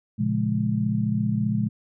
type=chord; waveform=sine; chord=Bb minor seventh; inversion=none; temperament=just; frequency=116.54 / 139.85 / 174.81 / 209.8 Hz; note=Bb2 / Db3 / F3 / Ab3; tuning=0 / +16 / +2 / +18 cents; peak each=-26 / -29 / -30 / -24 dBFS; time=0.18-1.69 s; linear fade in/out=20 ms; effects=none